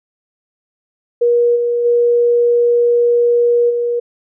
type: tone with level steps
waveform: sine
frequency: 477.4 Hz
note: A#4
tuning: 41 cents sharp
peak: -9 / -13 / -9 / -14 dBFS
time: 1.21-4 s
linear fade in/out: 10 ms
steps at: 1.55 / 1.84 / 3.69 s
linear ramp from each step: 20 ms
effects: none